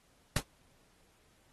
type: noise with exponential decay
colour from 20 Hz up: pink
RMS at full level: -23 dBFS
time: 0.36-0.44 s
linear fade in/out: 5 ms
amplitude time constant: 16 ms
effects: pink hiss -68 dBFS RMS until 1.52 s + AAC 32 kbps